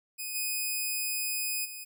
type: tone with level steps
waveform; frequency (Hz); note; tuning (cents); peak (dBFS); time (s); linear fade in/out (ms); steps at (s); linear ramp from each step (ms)
5% pulse; 2500; D#7; +8; -25 / -20 / -30; 0.18-1.85; 20; 0.34 / 1.64; 20
effects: none